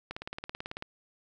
click train, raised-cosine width 0.3 ms, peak -21 dBFS, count 14, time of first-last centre 0.11-0.824 s, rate 18.2 Hz, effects none

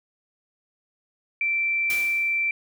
sine tone, 2342 Hz, D7, 5 cents flat, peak -21 dBFS, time 1.41-2.51 s, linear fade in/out 2 ms
white noise with exponential decay, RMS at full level -31 dBFS, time 1.9-2.5 s, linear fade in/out 0 ms, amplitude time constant 130 ms
effects none

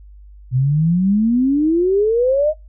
sine exponential sweep, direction up, 123.2 to 633 Hz, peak -12 dBFS, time 0.51-2.54 s, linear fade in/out 50 ms, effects noise-tail reverb RT60 0.2 s tail -21 dB re dry + added 50 Hz sine -38 dBFS peak until 2.68 s

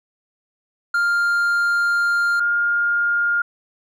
triangle / sine tone pair in turn, 1400 / 1412.2 Hz, F6 / F6, +4 / +19 cents, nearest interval unison, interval 15 cents, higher second, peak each -14 / -16 dBFS, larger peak first, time 0.94-2.4 / 2.4-3.42 s, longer first, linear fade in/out 5 ms, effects none

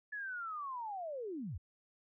sine linear sweep, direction down, 1726 to 61.74 Hz, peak -39 dBFS, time 0.12-1.58 s, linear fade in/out 10 ms, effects none

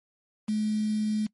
sine tone with quantisation, 213.8 Hz, A3, 49 cents flat, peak -24 dBFS, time 0.48-1.27 s, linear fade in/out 10 ms, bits 7, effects noise-tail reverb RT60 0.1 s tail -23 dB re dry + MP3 48 kbps

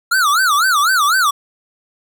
square tone with vibrato, 1328 Hz, E6, 12 cents sharp, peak -12 dBFS, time 0.11-1.31 s, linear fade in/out 10 ms, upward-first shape sine, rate 4 Hz, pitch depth 270 cents each way, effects none

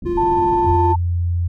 pink low-pass noise, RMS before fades -28 dBFS, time 0.02-0.77 s, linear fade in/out 5 ms, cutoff 280 Hz, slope 24 dB/octave
triangle tone with tremolo, 348.4 Hz, F4, 4 cents flat, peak -15 dBFS, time 0.05-0.94 s, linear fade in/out 20 ms, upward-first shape sine, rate 19 Hz, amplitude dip 25%
sine tone, 889 Hz, A5, 18 cents sharp, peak -15 dBFS, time 0.17-0.96 s, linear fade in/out 10 ms
sine tone with pitch glide, 87.31 to 86.66 Hz, F2 to F2, 0 to -13 cents, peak -16 dBFS, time 0.66-1.48 s, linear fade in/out 10 ms, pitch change -13 cents, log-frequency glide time 0.88-1.2 s
effects none

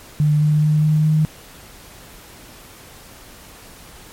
sine tone with pitch steps, 150 / 151.22 / 152.45 / 153.68 / 154.93 Hz, D3 / D#3 / D#3 / D#3 / D#3, +37 / -49 / -35 / -21 / -7 cents, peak -12 dBFS, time 0.2-1.25 s, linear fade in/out 0 ms, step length 210 ms, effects pink hiss -42 dBFS RMS until 4.12 s + MP3 64 kbps

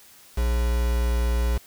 triangle tone with quantisation, 59.5 Hz, A#1, 36 cents sharp, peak -18 dBFS, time 0.37-1.58 s, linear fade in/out 10 ms, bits 5, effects white hiss -51 dBFS RMS until 1.66 s

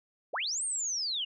sine linear two-way sweep, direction up then down, 311.1 to 8860 to 2772 Hz, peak -30 dBFS, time 0.33-1.25 s, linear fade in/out 10 ms, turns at 0.64 s, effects none

